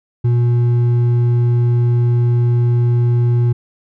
triangle tone with hard clipping, 120 Hz, B2, 49 cents flat, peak -12 dBFS, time 0.24-3.53 s, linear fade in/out 10 ms, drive 8 dB, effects none

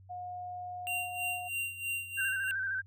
sine tone, 720 Hz, F#5, 47 cents flat, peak -38 dBFS, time 0.09-1.49 s, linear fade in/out 20 ms
square tone with tremolo, 2768 Hz, F7, 16 cents flat, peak -32 dBFS, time 0.87-2.51 s, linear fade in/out 0 ms, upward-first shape sine, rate 3.1 Hz, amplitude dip 75%
sine tone with vibrato, 1558 Hz, G6, 11 cents flat, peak -31 dBFS, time 2.17-2.82 s, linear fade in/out 20 ms, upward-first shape square, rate 13 Hz, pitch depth 40 cents each way
effects added 95 Hz sine -53 dBFS peak until 2.86 s

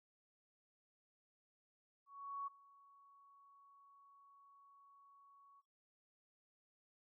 sine tone with ADSR envelope, 1117 Hz, C#6, 13 cents sharp, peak -40 dBFS, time 2.06-5.62 s, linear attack 410 ms, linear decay 16 ms, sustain -23 dB, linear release 30 ms, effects noise-tail reverb RT60 0.3 s tail -20 dB re dry

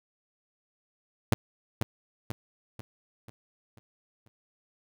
sawtooth tone with echo, 112 Hz, A2, 31 cents sharp, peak -16 dBFS, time 1.32-1.34 s, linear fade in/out 0 ms, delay 490 ms, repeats 6, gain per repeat -6 dB, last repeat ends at 4.28 s, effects none

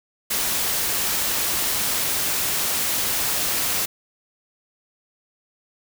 white noise, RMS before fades -23 dBFS, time 0.3-3.86 s, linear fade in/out 10 ms, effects none

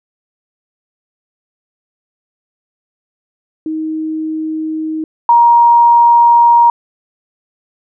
sine tone pair in turn, 314.7 / 943 Hz, D#4 / A#5, +20 / +20 cents, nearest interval octave + perfect fifth, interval 1900 cents, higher second, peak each -16 / -4 dBFS, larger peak second, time 3.66-5.04 / 5.29-6.7 s, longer second, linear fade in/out 2 ms, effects none

